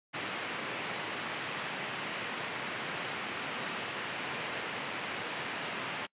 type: band-pass noise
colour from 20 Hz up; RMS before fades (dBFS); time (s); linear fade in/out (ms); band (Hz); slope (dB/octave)
white; -38; 0.13-6.07; 20; 120 to 2900; 24
effects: noise-tail reverb RT60 0.1 s tail -26 dB re dry + resampled to 8000 Hz